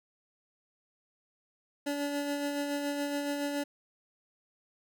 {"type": "tone with tremolo", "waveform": "25% pulse", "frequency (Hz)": 287.1, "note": "D4", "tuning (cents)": -39, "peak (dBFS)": -26, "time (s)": [1.86, 3.64], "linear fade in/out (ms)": 10, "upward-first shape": "sine", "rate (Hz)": 7.1, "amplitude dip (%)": 35, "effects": []}